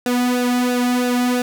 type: tone with flanger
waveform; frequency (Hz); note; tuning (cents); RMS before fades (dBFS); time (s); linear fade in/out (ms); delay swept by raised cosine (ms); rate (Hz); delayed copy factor
sawtooth; 246.9; B3; 0; -18; 0.06-1.42; 2; 0.92 to 2.22; 3; -0.7
effects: none